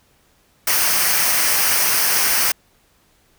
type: noise with comb filter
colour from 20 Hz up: white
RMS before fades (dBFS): -17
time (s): 0.67-2.52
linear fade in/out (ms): 5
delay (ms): 0.27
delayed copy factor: -0.55
effects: pink hiss -58 dBFS RMS until 3.38 s